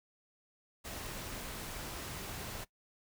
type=noise; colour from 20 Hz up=pink; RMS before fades=-43 dBFS; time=0.84-2.65 s; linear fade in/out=20 ms; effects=noise-tail reverb RT60 0.1 s tail -19 dB re dry